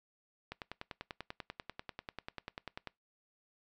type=click train; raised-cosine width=0.3 ms; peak=-25 dBFS; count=25; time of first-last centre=0.52-2.873 s; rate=10.2 Hz; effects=noise-tail reverb RT60 0.2 s tail -23 dB re dry